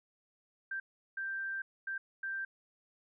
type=tone bursts at uneven times; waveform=sine; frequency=1573 Hz; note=G6; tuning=6 cents sharp; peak=-35 dBFS; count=4; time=0.71-0.8 / 1.17-1.62 / 1.87-1.98 / 2.23-2.45 s; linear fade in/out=5 ms; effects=none